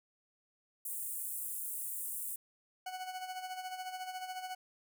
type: high-pass noise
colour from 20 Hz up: pink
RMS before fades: -40 dBFS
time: 0.85-2.36 s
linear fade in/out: 5 ms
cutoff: 8400 Hz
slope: 48 dB/octave
type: tone with tremolo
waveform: 40% pulse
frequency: 742 Hz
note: F#5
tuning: 5 cents sharp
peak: -37 dBFS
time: 2.86-4.55 s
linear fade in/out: 5 ms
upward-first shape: sine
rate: 14 Hz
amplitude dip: 60%
effects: none